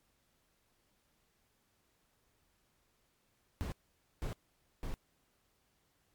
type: noise bursts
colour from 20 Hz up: brown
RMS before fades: -38 dBFS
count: 3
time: 3.61-4.94 s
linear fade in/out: 0 ms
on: 110 ms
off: 500 ms
effects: pink hiss -75 dBFS RMS until 6.14 s + MP3 96 kbps